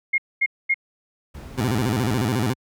sine tone bursts, 2141 Hz, C7, 39 cents sharp, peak -16 dBFS, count 3, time 0.13-0.743 s, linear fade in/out 10 ms, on 51 ms, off 230 ms
brown noise, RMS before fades -33 dBFS, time 1.34-2.23 s, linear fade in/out 10 ms
20% pulse tone with vibrato, 116.4 Hz, A#2, 2 cents flat, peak -15 dBFS, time 1.57-2.54 s, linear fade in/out 20 ms, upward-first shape square, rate 14 Hz, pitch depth 180 cents each way
effects high-pass 60 Hz 12 dB/octave

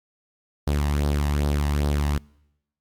sawtooth tone with flanger, 72.7 Hz, D2, 17 cents flat, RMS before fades -22 dBFS, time 0.67-2.18 s, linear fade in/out 5 ms, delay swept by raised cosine 0.2 to 1.09 ms, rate 2.5 Hz, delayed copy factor +0.55, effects noise-tail reverb RT60 0.9 s tail -26 dB re dry + MP3 96 kbps

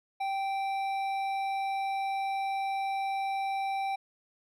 triangle tone with hard clipping, 781 Hz, G5, 7 cents flat, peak -31 dBFS, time 0.2-3.96 s, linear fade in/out 10 ms, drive 13 dB, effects none

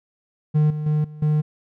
triangle tone with level steps, 151.8 Hz, D#3, 42 cents flat, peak -12 / -22 / -15 / -33 / -14 dBFS, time 0.54-1.42 s, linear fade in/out 20 ms, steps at 0.7 / 0.86 / 1.04 / 1.22 s, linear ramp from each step 5 ms, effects none

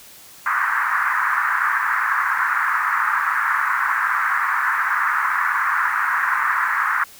white band-pass noise, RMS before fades -20 dBFS, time 0.46-7.04 s, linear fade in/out 2 ms, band 1000 to 1800 Hz, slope 48 dB/octave, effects white hiss -44 dBFS RMS until 7.19 s

